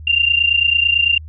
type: tone pair together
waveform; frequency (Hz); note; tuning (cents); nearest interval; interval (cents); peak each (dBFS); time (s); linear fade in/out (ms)
sine; 2765 / 2794; F7 / F7; -18 / 0; unison; 18; -16 / -14; 0.07-1.18; 5
effects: added 78 Hz sine -31 dBFS peak until 1.28 s